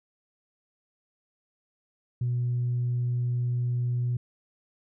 sine tone, 122.2 Hz, B2, 18 cents flat, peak -23 dBFS, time 2.21-4.17 s, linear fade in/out 5 ms, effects tanh soft clip ceiling -21 dBFS

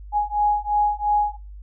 sine beating tone pair, 830.6 / 833.5 Hz, G#5 / G#5, 0 / +6 cents, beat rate 2.9 Hz, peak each -21 dBFS, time 0.12-1.37 s, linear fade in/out 50 ms, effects noise-tail reverb RT60 0.3 s tail -25 dB re dry + added 50 Hz sine -36 dBFS peak until 1.62 s

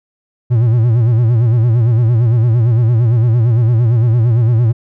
triangle tone with vibrato, 116.54 Hz, A#2, in tune, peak -6 dBFS, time 0.5-4.73 s, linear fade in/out 20 ms, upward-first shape sine, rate 8.8 Hz, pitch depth 110 cents each way, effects none

